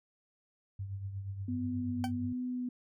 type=tone with tremolo; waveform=sine; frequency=98 Hz; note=G2; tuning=in tune; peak=-34 dBFS; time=0.79-2.33 s; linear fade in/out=5 ms; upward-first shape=triangle; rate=8.4 Hz; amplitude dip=60%
type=tone with vibrato; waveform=sine; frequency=248.1 Hz; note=B3; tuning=8 cents sharp; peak=-33 dBFS; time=1.48-2.69 s; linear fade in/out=5 ms; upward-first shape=sine; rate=1.3 Hz; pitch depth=16 cents each way
type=tone with exponential decay; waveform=40% pulse; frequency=770 Hz; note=G5; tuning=31 cents flat; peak=-30 dBFS; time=2.04-2.12 s; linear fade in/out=1 ms; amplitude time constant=16 ms
effects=none